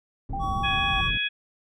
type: low-pass noise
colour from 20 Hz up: pink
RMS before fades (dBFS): -31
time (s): 0.29-1.18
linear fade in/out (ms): 5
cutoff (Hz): 190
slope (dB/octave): 12
type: tone with vibrato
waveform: sine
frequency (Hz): 784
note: G5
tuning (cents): 0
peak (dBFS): -29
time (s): 0.33-1.01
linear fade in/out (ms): 5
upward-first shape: sine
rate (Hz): 4.2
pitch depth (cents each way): 19
type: tone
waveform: triangle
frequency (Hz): 1128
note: C#6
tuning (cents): +30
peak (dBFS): -27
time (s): 0.39-1.11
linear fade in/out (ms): 50
type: harmonic tone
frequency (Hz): 836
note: G#5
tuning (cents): +11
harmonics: 2 / 3 / 4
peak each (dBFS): -30 / -27 / -28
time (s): 0.63-1.29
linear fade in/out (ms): 20
effects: none